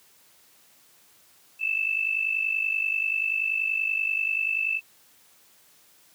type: tone with amplitude modulation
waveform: sine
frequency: 2636 Hz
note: E7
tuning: 1 cent flat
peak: -20 dBFS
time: 1.59-4.81 s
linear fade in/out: 50 ms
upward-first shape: sine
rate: 50.4 Hz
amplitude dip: 75%
effects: white hiss -58 dBFS RMS until 6.14 s + high-pass 80 Hz 12 dB/octave